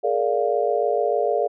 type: chord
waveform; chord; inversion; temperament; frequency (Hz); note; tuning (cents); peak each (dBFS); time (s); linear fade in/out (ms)
sine; Bb dominant seventh; third; just; 419.5 / 466.2 / 582.7 / 699.2; Ab4 / Bb4 / D5 / F5; +17 / 0 / -14 / +2; -24; 0.03-1.48; 20
effects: none